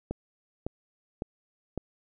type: click train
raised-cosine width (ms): 2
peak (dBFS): -18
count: 4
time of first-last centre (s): 0.11-1.777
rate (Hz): 1.8
effects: none